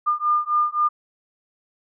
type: beating tone pair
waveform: sine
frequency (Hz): 1205 / 1208.8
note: D6 / D6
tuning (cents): +44 / +50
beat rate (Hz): 3.8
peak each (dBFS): -21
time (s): 0.06-0.89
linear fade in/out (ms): 20
effects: none